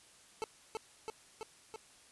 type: tone with echo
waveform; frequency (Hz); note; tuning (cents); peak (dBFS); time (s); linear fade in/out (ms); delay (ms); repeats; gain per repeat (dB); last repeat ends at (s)
25% pulse; 440; A4; 0; -31; 0.42-0.44; 0; 330; 4; -2; 1.76
effects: white hiss -61 dBFS RMS until 2.11 s + resampled to 24000 Hz